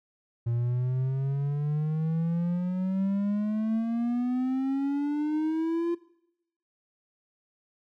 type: exponential sweep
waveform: triangle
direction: up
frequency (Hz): 116.54 to 345.2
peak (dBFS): -23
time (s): 0.46-5.95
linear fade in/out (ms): 10
effects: noise-tail reverb RT60 0.8 s tail -19 dB re dry